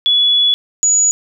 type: tone pair in turn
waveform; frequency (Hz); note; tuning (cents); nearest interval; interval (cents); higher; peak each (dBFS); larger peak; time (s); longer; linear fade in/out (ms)
sine; 3405 / 6853; G#7 / A8; +42 / -47; octave; 1211; second; -9; neither; 0.06-0.54 / 0.83-1.11; first; 0
effects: none